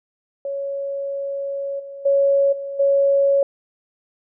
sine tone with level steps, 556 Hz, C#5, 5 cents sharp, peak -23 / -32 / -13 / -26 / -13 dBFS, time 0.45-3.43 s, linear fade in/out 2 ms, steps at 1.79 / 2.05 / 2.52 / 2.79 s, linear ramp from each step 10 ms, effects none

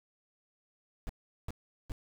brown noise bursts, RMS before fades -36 dBFS, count 3, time 1.07-1.919 s, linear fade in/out 0 ms, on 23 ms, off 390 ms, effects none

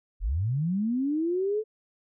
sine linear sweep, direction up, 36.09 to 442.1 Hz, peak -24 dBFS, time 0.2-1.64 s, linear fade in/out 50 ms, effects none

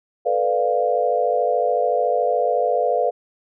sine chord, B half-diminished seventh, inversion third, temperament equal, 440 / 493.9 / 587.3 / 698.5 Hz, A4 / B4 / D5 / F5, 0 / 0 / 0 / 0 cents, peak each -25 / -21 / -23 / -21 dBFS, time 0.25-3.11 s, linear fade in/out 20 ms, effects none

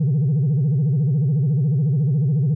sine tone with vibrato, 142.6 Hz, C#3, 49 cents sharp, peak -13 dBFS, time 0-2.55 s, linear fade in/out 10 ms, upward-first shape sine, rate 14 Hz, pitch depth 230 cents each way, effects tanh soft clip ceiling -14 dBFS

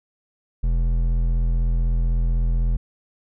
triangle tone with hard clipping, 42 Hz, E1, 33 cents sharp, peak -19 dBFS, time 0.63-2.77 s, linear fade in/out 10 ms, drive 12 dB, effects none

